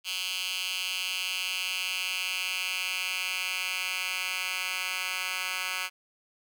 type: tone with high-pass filter sweep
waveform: 10% pulse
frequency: 185 Hz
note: F#3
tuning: in tune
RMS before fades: -32 dBFS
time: 0.04-5.9 s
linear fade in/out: 50 ms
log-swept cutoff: 3100 to 1900 Hz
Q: 2.7
effects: none